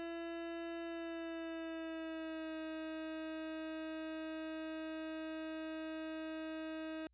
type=tone with pitch glide; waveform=30% pulse; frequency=335.4 to 316.9 Hz; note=E4 to D#4; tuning=+30 to +32 cents; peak=-39 dBFS; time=0-7.07 s; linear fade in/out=0 ms; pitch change=-98 cents; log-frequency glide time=0.83-2.58 s; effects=added 60 Hz sine -70 dBFS peak until 7.13 s + resampled to 8000 Hz